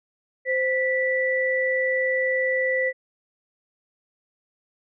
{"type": "tone pair together", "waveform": "sine", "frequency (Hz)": [519, 1965.2], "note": ["C5", "B6"], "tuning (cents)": [-14, -9], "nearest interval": "octave + major seventh", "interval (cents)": 2305, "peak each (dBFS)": -23, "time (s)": [0.45, 2.93], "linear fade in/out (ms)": 50, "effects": []}